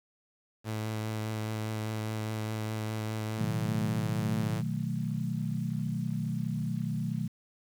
sawtooth tone with vibrato, 109 Hz, A2, 16 cents flat, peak -28 dBFS, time 0.64-4.63 s, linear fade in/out 50 ms, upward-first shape triangle, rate 4.9 Hz, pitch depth 19 cents each way
sine chord, B dominant seventh, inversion none, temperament equal, 123.47 / 155.56 / 185 / 220 Hz, B2 / D#3 / F#3 / A3, 0 / 0 / 0 / 0 cents, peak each -35 / -34 / -36 / -36 dBFS, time 3.38-7.28 s, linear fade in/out 10 ms
effects 9-bit

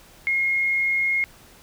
sine tone, 2149 Hz, C7, 46 cents sharp, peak -19 dBFS, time 0.27-1.24 s, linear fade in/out 0 ms, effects pink hiss -50 dBFS RMS until 1.62 s

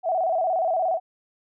sine tone with vibrato, 698.5 Hz, F5, in tune, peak -20 dBFS, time 0.03-1 s, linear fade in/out 50 ms, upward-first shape square, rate 17 Hz, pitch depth 110 cents each way, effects none

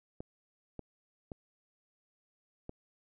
clicks, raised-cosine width 2 ms, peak -28 dBFS, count 4, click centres 0.205 / 0.793 / 1.318 / 2.694 s, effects none

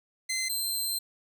15% pulse tone pair in turn, 2064 / 4128 Hz, C7 / C8, -24 / -24 cents, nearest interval octave, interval 1200 cents, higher second, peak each -22 dBFS, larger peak neither, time 0.29-0.49 / 0.49-0.99 s, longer second, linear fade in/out 10 ms, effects none

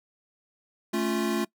square chord, A augmented, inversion none, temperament equal with one note detuned, 219.4 / 277.2 / 349.2 Hz, A3 / C#4 / E#4, -5 / 0 / 0 cents, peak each -29 / -33 / -29 dBFS, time 0.93-1.45 s, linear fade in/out 10 ms, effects noise-tail reverb RT60 0.1 s tail -22 dB re dry

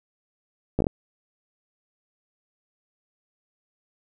slowing click train, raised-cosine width 2 ms, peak -9 dBFS, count 5, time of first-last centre 0.79-0.868 s, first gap 14 ms, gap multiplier 1.23, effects none

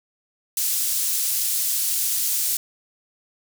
pink high-pass noise, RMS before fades -23 dBFS, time 0.57-2.57 s, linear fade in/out 2 ms, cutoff 7400 Hz, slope 12 dB/octave, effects none

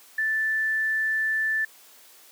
sine tone, 1760 Hz, A6, in tune, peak -22 dBFS, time 0.18-1.65 s, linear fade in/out 5 ms, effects white hiss -52 dBFS RMS until 2.31 s + high-pass 300 Hz 12 dB/octave

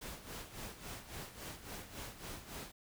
pink noise with tremolo, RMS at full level -45 dBFS, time 0.01-2.72 s, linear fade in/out 10 ms, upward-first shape sine, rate 3.6 Hz, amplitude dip 70%, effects none

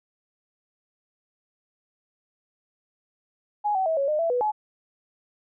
sine tone with pitch steps, 833 / 760 / 645 / 554 / 608 / 666 / 492.6 / 850 Hz, G#5 / F#5 / E5 / C#5 / D#5 / E5 / B4 / G#5, +5 / +46 / -38 / -1 / -40 / +18 / -5 / +40 cents, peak -21 dBFS, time 3.64-4.52 s, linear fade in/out 20 ms, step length 110 ms, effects none

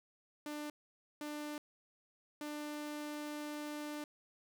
sawtooth tone bursts at uneven times, 297.5 Hz, D4, 22 cents sharp, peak -37 dBFS, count 3, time 0.46-0.7 / 1.21-1.58 / 2.41-4.04 s, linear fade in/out 2 ms, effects none

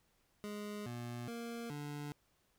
25% pulse tone with pitch steps, 207.8 / 120.2 / 233.7 / 146.3 Hz, G#3 / B2 / A#3 / D3, +1 / -46 / +5 / -6 cents, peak -38 dBFS, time 0.44-2.12 s, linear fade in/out 0 ms, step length 420 ms, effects pink hiss -75 dBFS RMS until 2.58 s

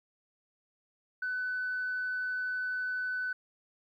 sine tone, 1502 Hz, F#6, 26 cents sharp, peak -30 dBFS, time 1.22-3.33 s, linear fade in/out 5 ms, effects tanh soft clip ceiling -27 dBFS + 12-bit

